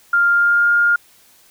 sine tone with pitch glide, 1399 to 1412.8 Hz, F6 to F6, +3 to +20 cents, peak -11 dBFS, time 0.13-0.96 s, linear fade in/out 5 ms, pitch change +17 cents, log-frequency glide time 0.29-0.7 s, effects white hiss -51 dBFS RMS until 1.5 s

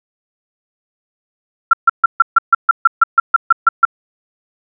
sine tone bursts, 1362 Hz, F6, 44 cents flat, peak -3 dBFS, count 14, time 1.71-3.852 s, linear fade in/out 5 ms, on 23 ms, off 140 ms, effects none

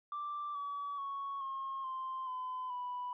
sine tone with pitch steps, 1174.7 / 1141.3 / 1108.8 / 1077.2 / 1046.5 / 1016.7 / 987.8 Hz, D6 / D6 / C#6 / C#6 / C6 / B5 / B5, 0 / -50 / 0 / -50 / 0 / +50 / 0 cents, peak -36 dBFS, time 0.12-3.13 s, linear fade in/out 2 ms, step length 430 ms, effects tanh soft clip ceiling -34 dBFS

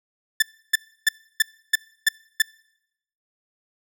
sawtooth tone bursts, 1760 Hz, A6, in tune, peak -10 dBFS, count 7, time 0.4-2.421 s, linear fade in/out 5 ms, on 23 ms, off 310 ms, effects noise-tail reverb RT60 0.8 s tail -25 dB re dry

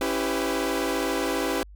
sawtooth chord, C# half-diminished seventh, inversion none, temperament equal with one note detuned, 277.2 / 329.6 / 392 / 501.9 Hz, C#4 / E4 / G4 / B4, 0 / 0 / 0 / +28 cents, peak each -26 dBFS, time 0.01-1.63 s, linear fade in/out 2 ms, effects added 50 Hz sine -43 dBFS peak until 1.75 s

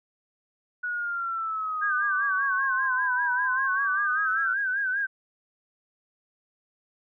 sine exponential two-way sweep, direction down then up, 1470 to 968 to 1390 Hz, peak -27 dBFS, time 0.83-4.54 s, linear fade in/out 10 ms, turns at 3.3 s
sine tone with vibrato, 1568 Hz, G6, in tune, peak -24 dBFS, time 1.81-5.07 s, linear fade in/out 20 ms, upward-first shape sine, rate 5.1 Hz, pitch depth 89 cents each way
effects none

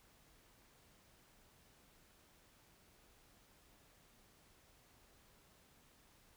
silence, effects pink hiss -68 dBFS RMS until 6.36 s

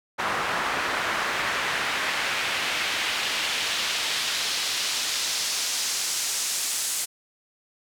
pink noise with band-pass filter sweep, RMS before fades -27 dBFS, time 0.18-7.06 s, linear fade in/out 20 ms, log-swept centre 1200 to 8200 Hz, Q 1.1, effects none

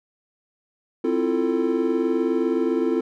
triangle chord, F major seventh, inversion second, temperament equal with one note detuned, 261.6 / 329.6 / 349.2 / 445.1 Hz, C4 / E4 / F4 / A4, 0 / 0 / 0 / +20 cents, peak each -23 dBFS, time 1.04-3.01 s, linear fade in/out 5 ms, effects none

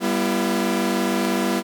sawtooth tone cluster, 196.4 / 242.8 / 336.4 Hz, G3 / B3 / E4, +4 / -29 / +35 cents, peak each -20 dBFS, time 0-1.63 s, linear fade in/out 50 ms, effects none

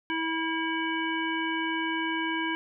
harmonic tone with a mistuned harmonic, 324.4 Hz, E4, 28 cents flat, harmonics 1 / 3 / 5 / 7 / 9, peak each -31 / -33 / -33 / -35 / -37 dBFS, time 0.1-2.55 s, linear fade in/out 0 ms, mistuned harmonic 9, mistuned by +29 cents, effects none

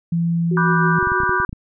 sine tone with pitch glide, 168.6 to 166.09 Hz, E3 to E3, +39 to +13 cents, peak -16 dBFS, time 0.12-0.99 s, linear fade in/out 5 ms, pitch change -26 cents, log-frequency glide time 0.73-0.79 s
sine tone with tremolo, 370 Hz, F#4, in tune, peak -21 dBFS, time 0.51-1.45 s, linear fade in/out 5 ms, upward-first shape triangle, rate 6.4 Hz, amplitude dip 65%
sine chord, G major seventh, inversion first, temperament just, 980 / 1176 / 1470 / 1568 Hz, B5 / D6 / F#6 / G6, -14 / +2 / -12 / 0 cents, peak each -22 dBFS, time 0.57-1.45 s, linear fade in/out 2 ms
clicks, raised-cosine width 5 ms, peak -16 dBFS, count 9, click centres 1.028 / 1.072 / 1.119 / 1.203 / 1.234 / 1.294 / 1.401 / 1.493 / 1.529 s
effects none

